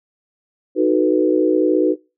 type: chord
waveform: sine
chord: B dominant seventh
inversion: first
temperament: equal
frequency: 311.1 / 370 / 440 / 493.9 Hz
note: D#4 / F#4 / A4 / B4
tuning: 0 / 0 / 0 / 0 cents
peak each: -17 / -17 / -22 / -19 dBFS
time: 0.75-1.96 s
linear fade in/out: 50 ms
effects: noise-tail reverb RT60 0.3 s tail -24 dB re dry